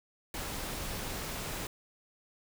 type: noise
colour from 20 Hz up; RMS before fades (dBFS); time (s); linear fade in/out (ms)
pink; -38; 0.34-1.67; 2
effects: none